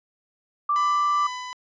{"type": "tone", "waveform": "sine", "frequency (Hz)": 1174.7, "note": "D6", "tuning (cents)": 0, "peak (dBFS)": -19, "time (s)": [0.69, 1.27], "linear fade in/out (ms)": 5}
{"type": "tone with tremolo", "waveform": "sawtooth", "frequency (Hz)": 1000, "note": "B5", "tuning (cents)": 21, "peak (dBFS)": -26, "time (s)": [0.76, 1.53], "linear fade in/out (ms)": 0, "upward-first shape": "sine", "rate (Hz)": 2.4, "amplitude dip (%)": 30}
{"effects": ["resampled to 16000 Hz"]}